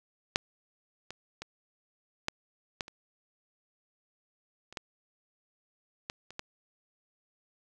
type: clicks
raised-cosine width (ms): 0.2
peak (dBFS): -7 / -23 / -22 / -12 / -15 / -28 / -30 / -18 / -18 / -29 / -19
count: 11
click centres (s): 0.359 / 1.106 / 1.42 / 2.284 / 2.808 / 2.881 / 4.726 / 4.772 / 6.099 / 6.306 / 6.394
effects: none